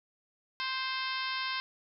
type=harmonic tone; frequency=523.3 Hz; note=C5; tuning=in tune; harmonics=2 / 3 / 4 / 5 / 6 / 7 / 8 / 9 / 10; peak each=-37 / -39 / -40 / -41 / -42 / -42 / -43 / -44 / -44 dBFS; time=0.6-1.6 s; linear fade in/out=0 ms; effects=none